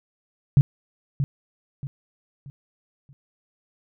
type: tone with echo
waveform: sine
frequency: 138.59 Hz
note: C#3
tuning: in tune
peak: -10 dBFS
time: 0.57-0.61 s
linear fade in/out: 0 ms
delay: 630 ms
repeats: 4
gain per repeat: -9 dB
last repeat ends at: 3.13 s
effects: none